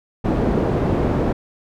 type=low-pass noise; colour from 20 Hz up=white; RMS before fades=-19 dBFS; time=0.24-1.33 s; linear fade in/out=10 ms; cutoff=400 Hz; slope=12 dB/octave; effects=none